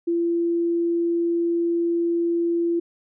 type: tone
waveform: sine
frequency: 340 Hz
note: F4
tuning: 46 cents flat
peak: -19 dBFS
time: 0.07-2.8 s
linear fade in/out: 10 ms
effects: none